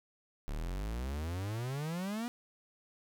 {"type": "exponential sweep", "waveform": "45% pulse", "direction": "up", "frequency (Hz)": [34.99, 245.7], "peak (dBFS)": -35, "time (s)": [0.48, 2.28], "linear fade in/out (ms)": 0, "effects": []}